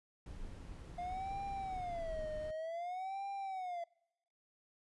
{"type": "noise", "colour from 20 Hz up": "brown", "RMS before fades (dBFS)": -48, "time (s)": [0.26, 2.51], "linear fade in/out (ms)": 2}
{"type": "tone with vibrato", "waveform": "triangle", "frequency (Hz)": 698.5, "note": "F5", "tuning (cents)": 0, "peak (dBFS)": -37, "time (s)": [0.98, 3.84], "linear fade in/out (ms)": 5, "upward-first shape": "sine", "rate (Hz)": 0.54, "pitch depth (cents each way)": 220}
{"effects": ["noise-tail reverb RT60 0.9 s tail -26 dB re dry", "resampled to 24000 Hz"]}